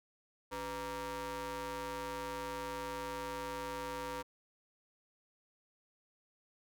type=ring-modulated tone; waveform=sawtooth; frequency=220 Hz; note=A3; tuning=in tune; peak=-32 dBFS; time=0.51-4.23 s; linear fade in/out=20 ms; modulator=720 Hz; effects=none